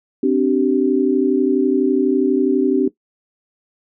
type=chord; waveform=sine; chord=C suspended second; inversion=none; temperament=equal with one note detuned; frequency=261.6 / 293.7 / 384.8 Hz; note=C4 / D4 / G4; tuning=0 / 0 / -32 cents; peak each=-17 dBFS; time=0.23-2.88 s; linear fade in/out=5 ms; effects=noise-tail reverb RT60 0.1 s tail -17 dB re dry